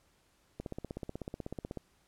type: click train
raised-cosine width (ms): 2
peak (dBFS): -25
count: 20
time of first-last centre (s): 0.6-1.773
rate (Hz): 16.2
effects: pink hiss -70 dBFS RMS until 2.07 s + low-pass 12000 Hz 12 dB/octave